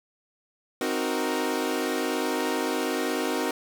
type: chord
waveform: sawtooth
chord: C half-diminished seventh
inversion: none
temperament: equal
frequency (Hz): 261.6 / 311.1 / 370 / 466.2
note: C4 / Eb4 / Gb4 / Bb4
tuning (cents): 0 / 0 / 0 / 0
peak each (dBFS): -27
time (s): 0.81-3.51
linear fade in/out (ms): 2
effects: none

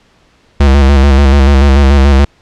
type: tone with vibrato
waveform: square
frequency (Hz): 69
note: C#2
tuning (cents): -7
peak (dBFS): -4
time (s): 0.6-2.25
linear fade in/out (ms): 5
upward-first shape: square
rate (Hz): 6.9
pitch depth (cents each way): 51
effects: pink hiss -49 dBFS RMS until 2.41 s + low-pass 5000 Hz 12 dB/octave

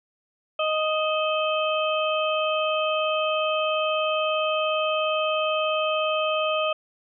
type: harmonic tone with a mistuned harmonic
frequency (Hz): 622.3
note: D#5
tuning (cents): 0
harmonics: 1 / 2 / 4 / 5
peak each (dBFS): -24 / -27 / -30 / -31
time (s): 0.59-6.73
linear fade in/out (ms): 5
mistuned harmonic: 4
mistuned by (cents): +61
effects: none

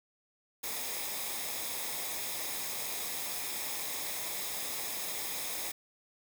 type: noise with comb filter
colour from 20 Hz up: white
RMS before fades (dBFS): -37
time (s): 0.63-5.72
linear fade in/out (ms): 10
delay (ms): 0.68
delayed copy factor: -0.55
effects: none

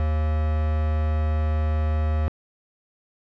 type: tone with quantisation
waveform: triangle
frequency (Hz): 77.1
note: D#2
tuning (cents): -15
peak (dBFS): -18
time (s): 0-2.28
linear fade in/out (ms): 0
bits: 5
effects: low-pass 2000 Hz 12 dB/octave

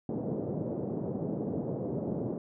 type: band-pass noise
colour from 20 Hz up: pink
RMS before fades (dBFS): -34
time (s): 0.09-2.38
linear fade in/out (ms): 2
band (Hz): 130 to 560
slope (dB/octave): 24
effects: none

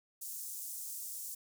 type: high-pass noise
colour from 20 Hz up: pink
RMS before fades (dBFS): -43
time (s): 0.21-1.35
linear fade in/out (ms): 10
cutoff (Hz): 7100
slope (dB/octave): 24
effects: none

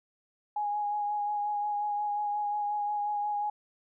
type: tone with vibrato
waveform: sine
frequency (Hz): 829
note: G#5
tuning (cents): -3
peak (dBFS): -28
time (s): 0.56-3.5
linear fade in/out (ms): 5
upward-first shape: sine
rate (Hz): 5.6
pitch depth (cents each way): 18
effects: none

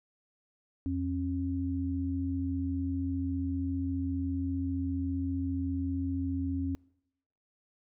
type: tone pair together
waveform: sine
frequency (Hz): 85.39 / 271.1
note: F2 / C#4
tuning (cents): -38 / -38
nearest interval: octave + minor sixth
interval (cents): 2000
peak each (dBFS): -33 / -31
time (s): 0.86-6.75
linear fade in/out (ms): 0
effects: noise-tail reverb RT60 0.8 s tail -26 dB re dry

